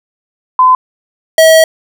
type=tone pair in turn; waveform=sine / square; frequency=1020 / 642.6 Hz; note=C6 / E5; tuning=-44 / -44 cents; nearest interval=minor sixth; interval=800 cents; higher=first; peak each=-3 dBFS; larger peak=neither; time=0.59-0.75 / 1.38-1.64 s; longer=second; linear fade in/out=2 ms; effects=none